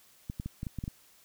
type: clicks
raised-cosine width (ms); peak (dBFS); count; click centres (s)
5; -23; 8; 0.299 / 0.399 / 0.46 / 0.631 / 0.668 / 0.787 / 0.839 / 0.879
effects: white hiss -61 dBFS RMS until 1.24 s